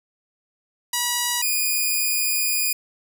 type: tone pair in turn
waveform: 5% pulse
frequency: 968 / 2453 Hz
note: B5 / D#7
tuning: -35 / -25 cents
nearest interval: octave + major third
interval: 1610 cents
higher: second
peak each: -9 / -10 dBFS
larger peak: first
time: 0.93-1.42 / 1.42-2.73 s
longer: second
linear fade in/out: 5 ms
effects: none